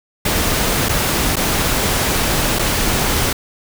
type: noise with dropouts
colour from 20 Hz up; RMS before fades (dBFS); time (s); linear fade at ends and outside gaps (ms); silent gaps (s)
pink; -17; 0.25-3.33; 5; 0.887-0.891 / 1.358-1.366 / 2.588-2.592
effects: none